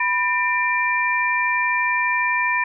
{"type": "tone cluster", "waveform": "sine", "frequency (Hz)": [988, 1803, 2367], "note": ["B5", "A6", "D7"], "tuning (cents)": [0, 42, 13], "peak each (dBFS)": -22, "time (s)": [0, 2.64], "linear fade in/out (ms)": 5, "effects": []}